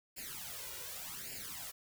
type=noise with flanger; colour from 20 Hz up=white; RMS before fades=-45 dBFS; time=0.16-1.72 s; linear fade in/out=20 ms; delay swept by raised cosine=0.41 to 2.11 ms; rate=0.86 Hz; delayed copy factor=+0.95; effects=none